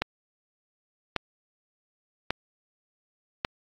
click train, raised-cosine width 0.3 ms, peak -9 dBFS, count 4, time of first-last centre 0.02-3.449 s, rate 0.875 Hz, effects AAC 64 kbps

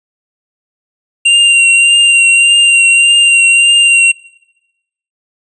square tone with vibrato, 2773 Hz, F7, 13 cents flat, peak -5 dBFS, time 1.25-4.12 s, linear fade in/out 10 ms, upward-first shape triangle, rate 1.7 Hz, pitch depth 24 cents each way, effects noise-tail reverb RT60 1.0 s tail -25 dB re dry + resampled to 22050 Hz

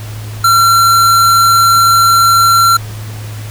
square tone, 1363 Hz, F6, 43 cents flat, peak -6 dBFS, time 0.44-2.77 s, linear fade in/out 5 ms, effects added 107 Hz sine -22 dBFS peak until 3.5 s + pink hiss -32 dBFS RMS until 3.5 s

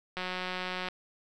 click train, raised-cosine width 0.3 ms, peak -19 dBFS, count 132, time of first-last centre 0.17-0.886 s, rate 183 Hz, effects none

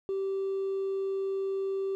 triangle tone with hard clipping, 388.3 Hz, G4, 16 cents flat, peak -28 dBFS, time 0.09-1.95 s, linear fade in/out 0 ms, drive 2 dB, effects none

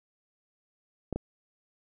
clicks, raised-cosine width 2 ms, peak -18 dBFS, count 2, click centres 1.127 / 1.16 s, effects none

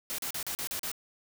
white noise bursts, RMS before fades -35 dBFS, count 7, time 0.1-0.916 s, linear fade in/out 0 ms, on 84 ms, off 38 ms, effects none

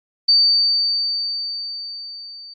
sine tone with level ramp, 4597 Hz, D8, 38 cents flat, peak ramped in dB -9 to -35 dBFS, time 0.28-2.54 s, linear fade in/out 10 ms, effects MP3 32 kbps

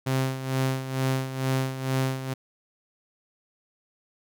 sawtooth tone with tremolo, 132 Hz, C3, 16 cents sharp, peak -18 dBFS, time 0.06-2.34 s, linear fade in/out 10 ms, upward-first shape sine, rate 2.2 Hz, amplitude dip 70%, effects none

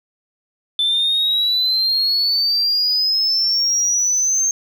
sine exponential sweep, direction up, 3514 to 6390 Hz, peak -13 dBFS, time 0.79-4.51 s, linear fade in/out 2 ms, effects tanh soft clip ceiling -12 dBFS + 9-bit

